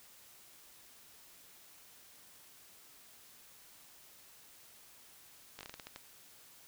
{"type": "slowing click train", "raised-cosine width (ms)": 0.2, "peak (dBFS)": -28, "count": 9, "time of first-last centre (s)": [5.59, 5.961], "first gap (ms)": 18, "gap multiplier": 1.26, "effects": ["white hiss -59 dBFS RMS until 6.67 s"]}